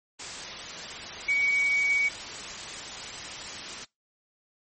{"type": "tone in noise", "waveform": "sine", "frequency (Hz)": 2256, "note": "C#7", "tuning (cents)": 30, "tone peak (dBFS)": -22, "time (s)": [1.28, 2.09], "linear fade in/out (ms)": 10, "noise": "white", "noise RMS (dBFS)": -37, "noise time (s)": [0.19, 3.85], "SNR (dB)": 12, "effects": ["noise-tail reverb RT60 0.2 s tail -24 dB re dry", "MP3 32 kbps"]}